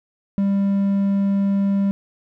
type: tone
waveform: triangle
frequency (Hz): 198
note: G3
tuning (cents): +18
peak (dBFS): -14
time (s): 0.38-1.91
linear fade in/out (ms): 0
effects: none